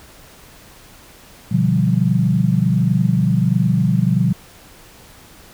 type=chord; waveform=sine; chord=G dominant seventh; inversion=first; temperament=equal; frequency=123.47 / 146.83 / 174.61 / 196 Hz; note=B2 / D3 / F3 / G3; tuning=0 / 0 / 0 / 0 cents; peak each=-18 / -20 / -17 / -20 dBFS; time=1.51-4.33 s; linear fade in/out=10 ms; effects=pink hiss -44 dBFS RMS until 5.53 s